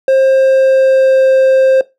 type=tone with pitch glide; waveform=triangle; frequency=532 to 528 Hz; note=C5 to C5; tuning=+29 to +16 cents; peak=-4 dBFS; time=0.08-1.81 s; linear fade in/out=2 ms; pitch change=-13 cents; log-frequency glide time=0.21-1.29 s; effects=noise-tail reverb RT60 0.2 s tail -18 dB re dry